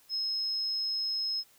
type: tone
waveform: sine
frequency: 5160 Hz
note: E8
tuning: 38 cents flat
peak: -29 dBFS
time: 0.09-1.44 s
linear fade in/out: 50 ms
effects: white hiss -62 dBFS RMS until 1.58 s